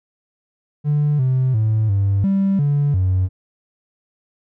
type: tone with pitch steps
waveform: triangle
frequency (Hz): 147.6 / 129.7 / 109.1 / 99 / 195.3 / 143.9 / 93.1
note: D3 / C3 / A2 / G2 / G3 / D3 / F#2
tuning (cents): +9 / -15 / -14 / +18 / -6 / -35 / +11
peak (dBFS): -11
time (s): 0.84-3.29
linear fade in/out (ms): 50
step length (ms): 350
effects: tanh soft clip ceiling -10 dBFS